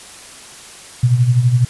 sine tone with tremolo, 122.8 Hz, B2, 9 cents flat, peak -7 dBFS, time 1.03-1.65 s, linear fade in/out 5 ms, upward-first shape sine, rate 12 Hz, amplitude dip 65%, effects white hiss -37 dBFS RMS until 1.69 s + resampled to 24000 Hz

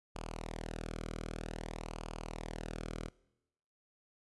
sawtooth tone with flanger, 40.04 Hz, E1, 50 cents flat, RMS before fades -43 dBFS, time 0.15-3.09 s, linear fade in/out 10 ms, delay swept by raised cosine 0.52 to 1.12 ms, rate 0.52 Hz, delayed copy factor -0.6, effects noise-tail reverb RT60 0.9 s tail -22 dB re dry + resampled to 24000 Hz

